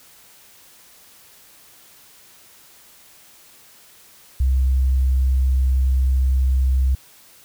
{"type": "tone", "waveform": "sine", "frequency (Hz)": 65.41, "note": "C2", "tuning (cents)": 0, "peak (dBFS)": -13, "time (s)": [4.4, 6.95], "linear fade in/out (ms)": 5, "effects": ["tanh soft clip ceiling -11 dBFS", "white hiss -49 dBFS RMS until 7.44 s"]}